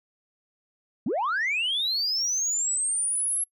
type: linear sweep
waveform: sine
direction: up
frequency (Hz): 174.61 to 11175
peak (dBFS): -22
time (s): 1.06-3.44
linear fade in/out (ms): 5
effects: noise-tail reverb RT60 0.1 s tail -26 dB re dry + tanh soft clip ceiling -21 dBFS